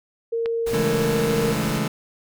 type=tone; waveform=sine; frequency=460.6 Hz; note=A#4; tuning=21 cents flat; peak=-21 dBFS; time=0.32-1.53 s; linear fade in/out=10 ms
type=clicks; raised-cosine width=0.3 ms; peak=-16 / -26 / -26 dBFS; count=3; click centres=0.459 / 0.929 / 1.122 s
type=noise; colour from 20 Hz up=pink; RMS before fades=-33 dBFS; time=0.66-1.79 s; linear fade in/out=10 ms
type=chord; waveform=sawtooth; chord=A major seventh; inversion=first; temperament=just; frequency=137.5 / 165 / 206.2 / 220 Hz; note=C#3 / E3 / G#3 / A3; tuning=-14 / +2 / -12 / 0 cents; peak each=-23 dBFS; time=0.73-1.88 s; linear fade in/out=5 ms
effects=none